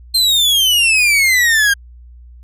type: exponential sweep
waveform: 40% pulse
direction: down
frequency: 4195 to 1593 Hz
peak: -9 dBFS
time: 0.14-1.74 s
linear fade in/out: 10 ms
effects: added 60 Hz sine -36 dBFS peak until 2.43 s + resampled to 32000 Hz